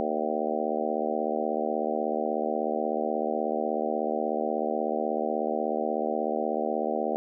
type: harmonic tone with a mistuned harmonic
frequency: 76.4 Hz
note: D#2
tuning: 31 cents flat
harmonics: 3 / 4 / 5 / 6 / 7 / 8 / 9 / 10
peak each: -34 / -36 / -34 / -34 / -33 / -33 / -34 / -34 dBFS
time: 0-7.16 s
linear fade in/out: 0 ms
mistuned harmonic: 10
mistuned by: +23 cents
effects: none